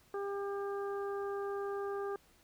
harmonic tone, 399.6 Hz, G4, 33 cents sharp, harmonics 1 / 2 / 3 / 4, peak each -36 / -45 / -45 / -51 dBFS, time 0.14-2.16 s, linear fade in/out 2 ms, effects pink hiss -66 dBFS RMS until 2.43 s

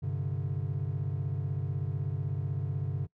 triangle chord, G suspended fourth, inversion none, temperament equal, 98 / 130.81 / 146.83 Hz, G2 / C3 / D3, 0 / 0 / 0 cents, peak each -32 dBFS, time 0.02-3.07 s, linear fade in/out 20 ms, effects noise-tail reverb RT60 0.1 s tail -23 dB re dry + tanh soft clip ceiling -20 dBFS

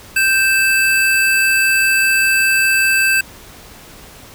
square tone pair together, 1565 / 2630 Hz, G6 / E7, -3 / -5 cents, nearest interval major sixth, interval 898 cents, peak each -15 dBFS, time 0.16-3.21 s, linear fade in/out 5 ms, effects pink hiss -39 dBFS RMS until 4.34 s

